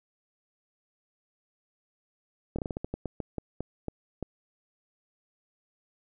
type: slowing click train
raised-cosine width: 2 ms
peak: -19 dBFS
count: 14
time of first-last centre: 2.56-4.227 s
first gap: 26 ms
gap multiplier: 1.24
effects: none